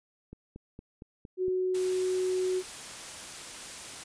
click train, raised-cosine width 3 ms, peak -31 dBFS, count 6, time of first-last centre 0.33-1.482 s, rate 4.34 Hz
sine tone, 370 Hz, F#4, in tune, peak -26 dBFS, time 1.37-2.63 s, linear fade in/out 50 ms
white noise, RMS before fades -42 dBFS, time 1.74-4.04 s, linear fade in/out 10 ms
effects resampled to 22050 Hz

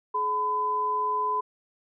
sine tone pair together, 424.3 / 1008 Hz, G#4 / B5, +37 / +35 cents, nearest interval octave + minor third, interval 1498 cents, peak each -34 / -24 dBFS, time 0.14-1.41 s, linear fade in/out 10 ms, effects none

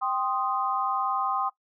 sine chord, C minor, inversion second, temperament equal, 784 / 1046.5 / 1244.5 Hz, G5 / C6 / Eb6, 0 / 0 / 0 cents, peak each -29 dBFS, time 0.01-1.5 s, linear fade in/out 20 ms, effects noise-tail reverb RT60 0.1 s tail -18 dB re dry

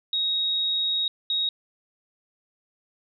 sine tone pair in turn, 3775 / 3775 Hz, A#7 / A#7, +21 / +21 cents, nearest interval unison, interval 0 cents, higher neither, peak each -22 dBFS, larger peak neither, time 0.13-1.08 / 1.3-1.49 s, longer first, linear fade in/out 2 ms, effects none

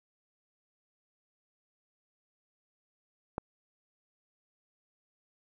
click, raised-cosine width 1 ms, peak -18 dBFS, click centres 3.381 s, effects none

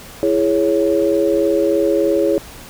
sine chord, C# minor, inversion first, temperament just, 332.6 / 415.8 / 554.4 Hz, E4 / G#4 / C#5, +16 / +2 / 0 cents, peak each -17 dBFS, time 0.23-2.38 s, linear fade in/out 0 ms, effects pink hiss -37 dBFS RMS until 2.69 s

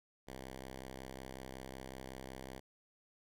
5% pulse tone with vibrato, 65.41 Hz, C2, in tune, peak -35 dBFS, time 0.27-2.6 s, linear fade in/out 10 ms, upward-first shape sine, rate 11 Hz, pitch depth 15 cents each way, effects none

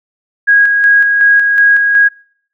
sine tone with tremolo, 1645 Hz, G#6, 17 cents flat, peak -4 dBFS, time 0.47-2.09 s, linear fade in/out 20 ms, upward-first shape square, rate 2.7 Hz, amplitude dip 35%, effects noise-tail reverb RT60 0.6 s tail -25 dB re dry

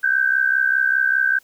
sine tone pair together, 1530 / 1595 Hz, G6 / G6, -42 / +30 cents, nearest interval minor second, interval 72 cents, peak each -18 dBFS, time 0.03-1.39 s, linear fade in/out 10 ms, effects white hiss -56 dBFS RMS until 1.43 s

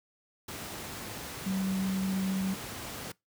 sine tone in noise, 190.9 Hz, G3, 46 cents flat, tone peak -28 dBFS, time 1.46-2.54 s, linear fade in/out 5 ms, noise pink, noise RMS -40 dBFS, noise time 0.48-3.12 s, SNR +9 dB, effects noise-tail reverb RT60 0.2 s tail -24 dB re dry + high-pass 80 Hz 12 dB/octave

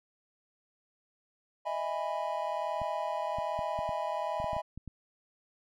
triangle chord, E major seventh, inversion third, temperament just, 618.1 / 659.3 / 824.1 / 988.9 Hz, D#5 / E5 / G#5 / B5, -12 / 0 / -14 / +2 cents, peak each -35 dBFS, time 1.65-4.62 s, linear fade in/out 20 ms
clicks, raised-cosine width 5 ms, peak -30 dBFS, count 11, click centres 2.817 / 3.386 / 3.591 / 3.79 / 3.892 / 4.401 / 4.443 / 4.532 / 4.566 / 4.776 / 4.877 s
effects none

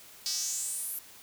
square tone with high-pass filter sweep, 174.61 Hz, F3, in tune, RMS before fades -34 dBFS, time 0.26-0.99 s, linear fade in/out 0 ms, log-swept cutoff 4900 to 12000 Hz, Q 4.5, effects white hiss -52 dBFS RMS until 1.22 s

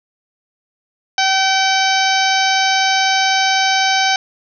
harmonic tone, 768 Hz, G5, 36 cents flat, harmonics 1 / 2 / 3 / 4 / 5 / 6 / 7 / 8, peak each -16 / -19 / -21 / -22 / -23 / -24 / -24 / -25 dBFS, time 1.18-4.16 s, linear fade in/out 2 ms, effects none

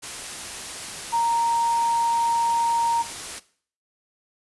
sine tone in noise, 930 Hz, A#5, 4 cents flat, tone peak -19 dBFS, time 1.12-3.03 s, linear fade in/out 20 ms, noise white, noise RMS -34 dBFS, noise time 0.02-3.4 s, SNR +12 dB, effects noise-tail reverb RT60 0.5 s tail -18 dB re dry + resampled to 24000 Hz

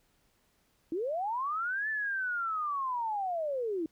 sine linear two-way sweep, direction up then down, 305.9 to 1770 to 305.9 Hz, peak -30 dBFS, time 0.92-3.86 s, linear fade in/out 2 ms, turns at 1.89 s, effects pink hiss -71 dBFS RMS until 3.91 s

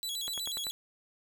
sawtooth tone with vibrato, 3638 Hz, A#7, 43 cents flat, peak -31 dBFS, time 0.03-0.71 s, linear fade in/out 0 ms, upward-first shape square, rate 8.2 Hz, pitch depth 150 cents each way
click train, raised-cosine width 0.5 ms, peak -27 dBFS, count 5, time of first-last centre 0.28-0.668 s, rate 10.3 Hz
effects none

